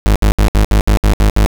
40% pulse tone bursts, 51.91 Hz, G#1, in tune, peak -6 dBFS, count 9, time 0.06-1.461 s, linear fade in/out 0 ms, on 97 ms, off 66 ms, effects none

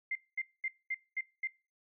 sine tone bursts, 2093 Hz, C7, in tune, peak -32 dBFS, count 6, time 0.11-1.474 s, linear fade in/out 5 ms, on 44 ms, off 220 ms, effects noise-tail reverb RT60 0.3 s tail -20 dB re dry

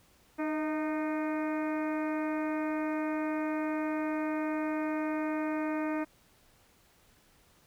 harmonic tone with a mistuned harmonic, 307.1 Hz, D#4, 23 cents flat, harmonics 1 / 2 / 3 / 4 / 5 / 6 / 7 / 8, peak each -31 / -37 / -41 / -43 / -45 / -47 / -48 / -49 dBFS, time 0.38-6.05 s, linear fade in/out 20 ms, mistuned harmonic 2, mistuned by +38 cents, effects pink hiss -64 dBFS RMS until 7.66 s

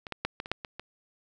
clicks, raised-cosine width 0.3 ms, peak -23 / -17 / -12 / -18 / -23 / -11 / -21 / -22 dBFS, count 8, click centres 0.068 / 0.123 / 0.25 / 0.401 / 0.459 / 0.516 / 0.648 / 0.796 s, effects none

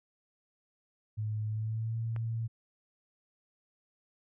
sine tone with pitch glide, 107.5 to 113.89 Hz, A2 to A#2, -40 to -40 cents, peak -31 dBFS, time 1.17-2.48 s, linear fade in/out 20 ms, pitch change +100 cents, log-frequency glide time 1.47-1.97 s
click, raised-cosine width 0.5 ms, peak -31 dBFS, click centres 2.163 s
effects none

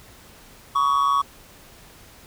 triangle tone with amplitude modulation, 1123 Hz, C#6, 22 cents sharp, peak -12 dBFS, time 0.75-1.22 s, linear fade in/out 10 ms, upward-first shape sine, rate 141 Hz, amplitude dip 70%, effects pink hiss -48 dBFS RMS until 2.26 s

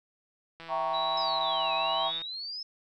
click train, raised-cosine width 0.3 ms, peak -29 dBFS, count 268, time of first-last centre 0.6-2.218 s, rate 165 Hz
sine chord, E diminished seventh, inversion none, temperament equal, 659.3 / 784 / 932.3 / 1108.7 Hz, E5 / G5 / Bb5 / Db6, 0 / 0 / 0 / 0 cents, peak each -33 dBFS, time 0.68-2.12 s, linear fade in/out 50 ms
sine tone with pitch glide, 3904 to 3758 Hz, B7 to A#7, -21 to +13 cents, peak -32 dBFS, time 0.93-2.2 s, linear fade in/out 20 ms, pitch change -66 cents, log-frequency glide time 2-2.08 s
sine exponential two-way sweep, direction down then up, 5274 to 2489 to 5274 Hz, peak -35 dBFS, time 1.17-2.63 s, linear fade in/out 5 ms, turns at 1.74 s
effects none

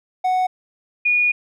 triangle / sine tone pair in turn, 740 / 2448 Hz, F#5 / D#7, 0 / -29 cents, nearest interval octave + major sixth, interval 2071 cents, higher second, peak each -14 dBFS, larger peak neither, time 0.24-0.47 / 1.05-1.32 s, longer second, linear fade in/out 10 ms, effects none

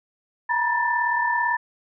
sine tone cluster, 925 / 963 / 1772 Hz, A#5 / B5 / A6, -14 / -44 / +12 cents, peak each -28 / -23 / -23 dBFS, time 0.49-1.57 s, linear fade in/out 10 ms, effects none

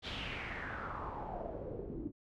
pink noise with low-pass filter sweep, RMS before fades -42 dBFS, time 0.02-2.12 s, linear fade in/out 50 ms, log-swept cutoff 3700 to 290 Hz, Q 3.7, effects none

